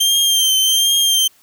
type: tone with vibrato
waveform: sawtooth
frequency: 3158 Hz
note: G7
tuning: 12 cents sharp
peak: -9 dBFS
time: 0-1.28 s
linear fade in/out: 10 ms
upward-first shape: triangle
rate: 1.3 Hz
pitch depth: 43 cents each way
effects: white hiss -53 dBFS RMS until 1.42 s